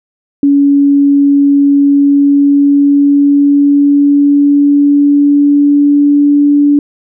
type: tone with pitch glide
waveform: sine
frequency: 282.3 to 288.9 Hz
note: C#4 to D4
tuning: +32 to -28 cents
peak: -4 dBFS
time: 0.43-6.79 s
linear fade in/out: 2 ms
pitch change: +40 cents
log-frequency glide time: 1.77-6.52 s
effects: none